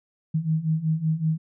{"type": "beating tone pair", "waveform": "sine", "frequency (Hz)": [155.56, 160.86], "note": ["D#3", "E3"], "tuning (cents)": [0, -42], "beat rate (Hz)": 5.3, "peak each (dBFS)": [-26, -23], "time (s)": [0.34, 1.38], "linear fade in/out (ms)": 10, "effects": []}